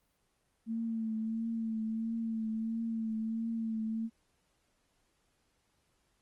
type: tone with vibrato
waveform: sine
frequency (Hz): 224.2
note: A3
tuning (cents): +33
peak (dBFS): -32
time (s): 0.66-4.1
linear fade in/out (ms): 50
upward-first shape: triangle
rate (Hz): 1.5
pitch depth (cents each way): 39
effects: pink hiss -75 dBFS RMS until 6.21 s + Opus 24 kbps